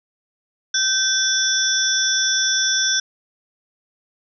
sine tone cluster, 1545 / 3470 / 5390 / 5830 Hz, G6 / A7 / E8 / F#8, -26 / -25 / +38 / -26 cents, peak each -22 dBFS, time 0.74-3 s, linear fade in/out 5 ms, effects none

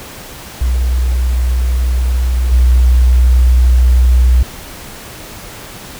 sine tone with level steps, 62 Hz, B1, 7 cents sharp, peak -10 / -5 dBFS, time 0.61-4.43 s, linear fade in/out 5 ms, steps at 2.51 s, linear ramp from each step 20 ms, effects pink hiss -31 dBFS RMS until 5.99 s

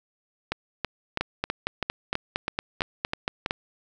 two click trains, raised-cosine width 0.3 ms, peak -10 / -9 dBFS, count 10 / 11, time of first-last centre 0.52-3.461 / 1.21-3.509 s, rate 3.06 / 4.35 Hz, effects none

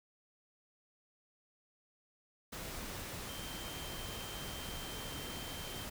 sine tone in noise, 3136 Hz, G7, in tune, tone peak -49 dBFS, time 3.28-5.85 s, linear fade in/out 10 ms, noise pink, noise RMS -44 dBFS, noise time 2.52-5.9 s, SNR -8 dB, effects none

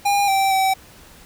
square tone with pitch steps, 808 / 778 / 767 Hz, G#5 / G5 / G5, -48 / -13 / -38 cents, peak -16 dBFS, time 0.05-0.74 s, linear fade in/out 10 ms, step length 230 ms, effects pink hiss -46 dBFS RMS until 1.25 s

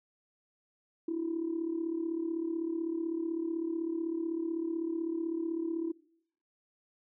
sine tone with amplitude modulation, 330.3 Hz, E4, 4 cents sharp, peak -27 dBFS, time 1.08-5.92 s, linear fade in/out 5 ms, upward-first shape sine, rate 35.9 Hz, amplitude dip 75%, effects noise-tail reverb RT60 0.7 s tail -23 dB re dry + tanh soft clip ceiling -24 dBFS

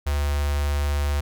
square tone with notch filter, 72.1 Hz, D2, 31 cents flat, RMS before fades -23 dBFS, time 0.06-1.21 s, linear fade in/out 10 ms, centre 260 Hz, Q 0.66, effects none

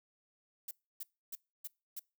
violet noise bursts, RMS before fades -42 dBFS, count 5, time 0.68-1.995 s, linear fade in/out 5 ms, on 31 ms, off 290 ms, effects noise-tail reverb RT60 0.3 s tail -25 dB re dry

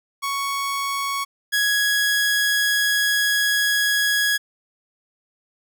sawtooth tone pair in turn, 1112 / 1666.1 Hz, C#6 / G#6, +5 / +5 cents, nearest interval perfect fifth, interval 700 cents, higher second, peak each -19 / -14 dBFS, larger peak second, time 0.22-1.25 / 1.52-4.38 s, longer second, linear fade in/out 20 ms, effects none

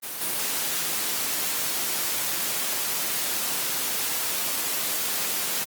white noise with level steps, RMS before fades -33 / -27 dBFS, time 0.02-5.65 s, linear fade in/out 20 ms, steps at 0.2 s, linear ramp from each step 20 ms, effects high-pass 150 Hz 12 dB/octave + Opus 32 kbps

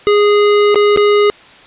square tone with dropouts, 413.7 Hz, G#4, 7 cents flat, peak -8 dBFS, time 0.07-1.3 s, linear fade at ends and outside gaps 0 ms, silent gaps 0.745-0.757 / 0.962-0.973 s, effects white hiss -40 dBFS RMS until 1.66 s + resampled to 8000 Hz

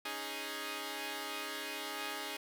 5% pulse chord, C# suspended second, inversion none, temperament equal, 277.2 / 311.1 / 415.3 Hz, C#4 / D#4 / G#4, 0 / 0 / 0 cents, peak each -34 / -32 / -31 dBFS, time 0.05-2.37 s, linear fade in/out 5 ms, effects none

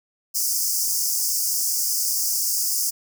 pink high-pass noise, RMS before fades -23 dBFS, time 0.34-2.91 s, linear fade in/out 20 ms, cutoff 4900 Hz, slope 96 dB/octave, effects none

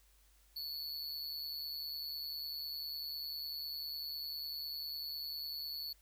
square tone with amplitude modulation, 4432 Hz, C#8, 1 cent flat, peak -37 dBFS, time 0.56-5.93 s, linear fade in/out 5 ms, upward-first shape sine, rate 150 Hz, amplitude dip 80%, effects added 50 Hz sine -66 dBFS peak until 6.01 s + white hiss -70 dBFS RMS until 6.01 s

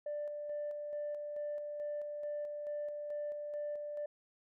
sine tone with tremolo, 590 Hz, D5, 8 cents sharp, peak -35 dBFS, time 0.06-4.06 s, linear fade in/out 5 ms, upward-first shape square, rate 2.3 Hz, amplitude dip 35%, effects tanh soft clip ceiling -33 dBFS

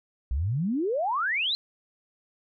sine exponential sweep, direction up, 58.27 to 4186 Hz, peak -24 dBFS, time 0.31-1.55 s, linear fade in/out 0 ms, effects none

